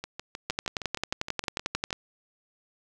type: two click trains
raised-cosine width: 0.2 ms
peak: -18 / -10 dBFS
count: 13 / 17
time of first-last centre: 0.04-1.906 / 0.5-1.929 s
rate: 6.43 / 11.2 Hz
effects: none

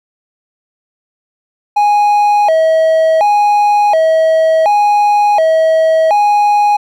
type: tone with vibrato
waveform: triangle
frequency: 729 Hz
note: F#5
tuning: 26 cents flat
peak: -5 dBFS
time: 1.76-6.77 s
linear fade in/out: 10 ms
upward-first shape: square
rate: 0.69 Hz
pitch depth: 220 cents each way
effects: none

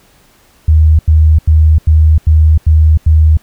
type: tone bursts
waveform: sine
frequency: 78.1 Hz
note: D#2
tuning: 7 cents sharp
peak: -3 dBFS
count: 7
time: 0.68-3.372 s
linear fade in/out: 5 ms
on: 310 ms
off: 87 ms
effects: pink hiss -48 dBFS RMS until 3.42 s

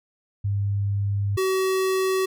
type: tone pair in turn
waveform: sine / square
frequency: 100.5 / 378.7 Hz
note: G2 / F#4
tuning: +44 / +40 cents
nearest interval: octave + major seventh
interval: 2296 cents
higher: second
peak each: -21 dBFS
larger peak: neither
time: 0.44-1.37 / 1.37-2.26 s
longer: first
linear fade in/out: 10 ms
effects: none

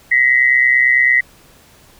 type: tone pair together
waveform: sine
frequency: 1900 / 2029 Hz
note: A#6 / B6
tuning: +33 / +46 cents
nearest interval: minor second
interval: 113 cents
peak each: -12 dBFS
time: 0.11-1.21 s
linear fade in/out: 10 ms
effects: pink hiss -47 dBFS RMS until 1.99 s

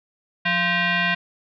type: tone with frequency modulation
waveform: sine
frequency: 176.6 Hz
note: F3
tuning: 20 cents sharp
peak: -18 dBFS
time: 0.45-1.15 s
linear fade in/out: 10 ms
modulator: 867 Hz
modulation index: 3.2
effects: none

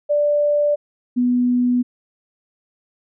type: tone pair in turn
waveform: sine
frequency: 587.3 / 246.4 Hz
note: D5 / B3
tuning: 0 / -4 cents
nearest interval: octave + minor third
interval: 1504 cents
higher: first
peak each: -14 dBFS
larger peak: neither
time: 0.09-0.76 / 1.16-1.83 s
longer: neither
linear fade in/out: 20 ms
effects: none

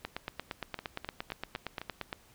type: two click trains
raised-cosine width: 0.3 ms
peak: -23 / -19 dBFS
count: 5 / 19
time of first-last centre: 0.79-1.816 / 0.05-2.129 s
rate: 3.9 / 8.66 Hz
effects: pink hiss -61 dBFS RMS until 2.34 s

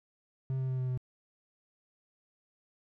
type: tone with pitch steps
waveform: triangle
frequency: 132.1 / 130.81 / 129.53 / 128.27 / 127.01 Hz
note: C3 / C3 / C3 / C3 / B2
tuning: +17 / 0 / -17 / -34 / +49 cents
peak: -28 dBFS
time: 0.5-0.975 s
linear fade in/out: 0 ms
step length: 95 ms
effects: none

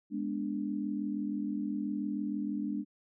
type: chord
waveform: sine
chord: G# diminished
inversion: none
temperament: equal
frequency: 207.7 / 246.9 / 293.7 Hz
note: G#3 / B3 / D4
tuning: 0 / 0 / 0 cents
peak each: -35 / -39 / -35 dBFS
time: 0.1-2.85 s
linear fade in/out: 50 ms
effects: none

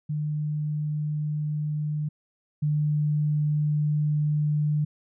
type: tone pair in turn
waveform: sine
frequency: 150.6 / 149.78 Hz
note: D3 / D3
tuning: +44 / +34 cents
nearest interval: unison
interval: 10 cents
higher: first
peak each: -25 / -21 dBFS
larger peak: second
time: 0.09-2.09 / 2.62-4.85 s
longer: second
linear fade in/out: 10 ms
effects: none

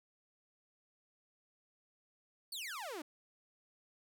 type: exponential sweep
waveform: sawtooth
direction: down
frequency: 4667 to 277.2 Hz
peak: -38 dBFS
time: 2.52-3.02 s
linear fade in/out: 5 ms
effects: none

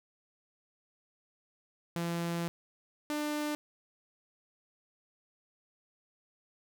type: tone pair in turn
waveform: sawtooth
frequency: 170 / 298.4 Hz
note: F3 / D4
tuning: -46 / +28 cents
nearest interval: minor seventh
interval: 974 cents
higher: second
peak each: -28 dBFS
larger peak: neither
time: 1.96-2.48 / 3.1-3.55 s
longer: first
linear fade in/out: 0 ms
effects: none

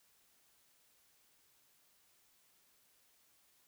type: silence
effects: white hiss -71 dBFS RMS until 3.67 s

